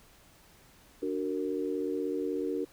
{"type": "chord", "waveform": "sine", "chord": "D augmented", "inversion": "none", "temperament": "equal with one note detuned", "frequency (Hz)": [293.7, 370, 460.8], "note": ["D4", "F#4", "A#4"], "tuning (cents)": [0, 0, -20], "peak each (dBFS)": -34, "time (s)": [1.02, 2.65], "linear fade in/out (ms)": 10, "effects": ["pink hiss -59 dBFS RMS until 2.72 s"]}